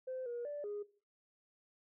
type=tone with pitch steps; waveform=sine; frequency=516 / 478 / 584 / 412.9 Hz; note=C5 / A#4 / D5 / G#4; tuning=-24 / +43 / -10 / -10 cents; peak=-38 dBFS; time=0.07-0.83 s; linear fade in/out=10 ms; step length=190 ms; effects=noise-tail reverb RT60 0.4 s tail -18 dB re dry + tanh soft clip ceiling -35 dBFS